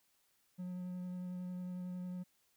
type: tone with vibrato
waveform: triangle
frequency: 180.7 Hz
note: F#3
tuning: 41 cents flat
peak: -38 dBFS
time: 0.58-2.24 s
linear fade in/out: 20 ms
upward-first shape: sine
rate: 11 Hz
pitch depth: 11 cents each way
effects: white hiss -75 dBFS RMS until 2.56 s